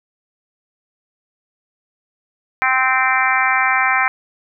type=harmonic tone; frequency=260 Hz; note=C4; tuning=11 cents flat; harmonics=3 / 4 / 5 / 6 / 7 / 8 / 9; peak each=-21 / -21 / -21 / -21 / -21 / -21 / -21 dBFS; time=2.62-4.08 s; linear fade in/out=0 ms; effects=none